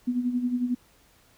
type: tone with tremolo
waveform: sine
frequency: 246.4 Hz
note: B3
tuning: 4 cents flat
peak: -21 dBFS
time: 0.07-0.75 s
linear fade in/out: 10 ms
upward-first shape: sine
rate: 11 Hz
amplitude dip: 65%
effects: pink hiss -60 dBFS RMS until 1.37 s